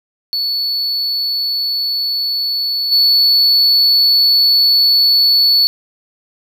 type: tone with level steps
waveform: triangle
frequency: 4435 Hz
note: C#8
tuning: in tune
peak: -14 / -7 dBFS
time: 0.33-5.67 s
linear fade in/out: 0 ms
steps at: 2.91 s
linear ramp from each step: 20 ms
effects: none